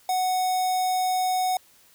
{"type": "tone with notch filter", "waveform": "square", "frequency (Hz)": 740, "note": "F#5", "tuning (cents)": 0, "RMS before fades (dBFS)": -24, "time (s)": [0.09, 1.57], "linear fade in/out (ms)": 2, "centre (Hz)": 2500, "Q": 1.5, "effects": ["white hiss -57 dBFS RMS until 1.94 s"]}